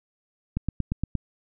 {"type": "click train", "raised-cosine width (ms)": 5, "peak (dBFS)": -13, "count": 6, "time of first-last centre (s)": [0.57, 1.153], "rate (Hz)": 8.58, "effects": []}